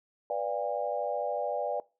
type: chord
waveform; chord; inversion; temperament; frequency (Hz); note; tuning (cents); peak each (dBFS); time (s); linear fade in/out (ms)
sine; B diminished seventh; none; equal with one note detuned; 493.9 / 587.3 / 698.5 / 809.3; B4 / D5 / F5 / Ab5; 0 / 0 / 0 / -45; -35 / -32 / -36 / -35; 0.3-1.8; 2
effects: noise-tail reverb RT60 0.3 s tail -22 dB re dry